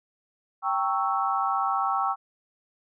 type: chord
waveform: sine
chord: G diminished seventh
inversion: none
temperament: equal with one note detuned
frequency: 784 / 919 / 1108.7 / 1318.5 Hz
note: G5 / Bb5 / Db6 / Fb6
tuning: 0 / -25 / 0 / 0 cents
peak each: -27 / -33 / -28 / -28 dBFS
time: 0.62-2.16 s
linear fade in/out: 50 ms
effects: none